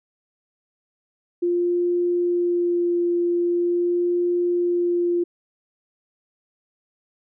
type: tone with vibrato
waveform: sine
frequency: 349.2 Hz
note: F4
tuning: in tune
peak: -18 dBFS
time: 1.42-5.24 s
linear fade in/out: 10 ms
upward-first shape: sine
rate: 0.43 Hz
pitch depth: 10 cents each way
effects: none